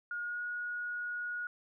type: tone with pitch glide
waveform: sine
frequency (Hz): 1431 to 1449.3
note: F6 to F#6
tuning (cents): +42 to -36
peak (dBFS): -35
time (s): 0.11-1.47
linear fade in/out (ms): 2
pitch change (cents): +22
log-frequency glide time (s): 0.21-0.42
effects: none